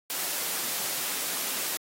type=noise; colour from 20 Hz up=white; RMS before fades=-31 dBFS; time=0.1-1.77 s; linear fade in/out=0 ms; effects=high-pass 200 Hz 12 dB/octave + AAC 48 kbps